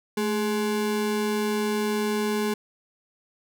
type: ring-modulated tone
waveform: square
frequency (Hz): 316.5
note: D#4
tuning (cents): +30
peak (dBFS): -21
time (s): 0.17-2.54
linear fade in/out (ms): 5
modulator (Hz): 100
effects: none